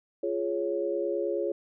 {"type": "chord", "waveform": "sine", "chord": "Db major", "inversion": "first", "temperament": "just", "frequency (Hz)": [346.5, 415.8, 554.4], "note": ["F4", "Ab4", "Db5"], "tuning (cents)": [-14, 2, 0], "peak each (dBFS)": -31, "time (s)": [0.23, 1.52], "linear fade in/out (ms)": 5, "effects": []}